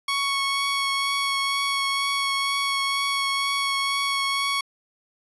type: tone with vibrato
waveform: 15% pulse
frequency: 1108.7 Hz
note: C#6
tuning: in tune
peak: -16 dBFS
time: 0.08-4.61 s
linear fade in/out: 5 ms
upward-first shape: triangle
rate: 2.1 Hz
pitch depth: 13 cents each way
effects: resampled to 24000 Hz